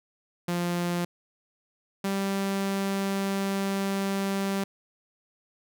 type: tone pair in turn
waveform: sawtooth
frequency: 174.61 / 195.99 Hz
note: F3 / G3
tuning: 0 / 0 cents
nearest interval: major second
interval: 200 cents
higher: second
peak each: -22 dBFS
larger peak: neither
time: 0.48-1.05 / 2.04-4.64 s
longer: second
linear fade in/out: 5 ms
effects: none